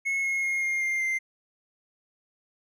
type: tone with pitch steps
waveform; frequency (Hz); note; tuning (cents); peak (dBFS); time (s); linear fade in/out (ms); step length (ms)
triangle; 2182 / 2163 / 2145 / 2126 / 2108 / 2089; C#7 / C#7 / C7 / C7 / C7 / C7; -28 / -43 / +42 / +27 / +12 / -3; -23; 0.05-1.19; 20; 190
effects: none